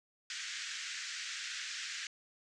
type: band-pass noise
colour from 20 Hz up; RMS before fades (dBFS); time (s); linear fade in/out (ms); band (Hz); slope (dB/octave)
pink; -42; 0.3-2.07; 2; 1500 to 7400; 48
effects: none